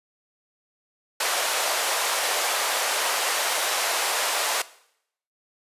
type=band-pass noise; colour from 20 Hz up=pink; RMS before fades=-25 dBFS; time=1.2-4.62 s; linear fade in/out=5 ms; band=550 to 13000 Hz; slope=24 dB/octave; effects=noise-tail reverb RT60 0.7 s tail -18 dB re dry + resampled to 32000 Hz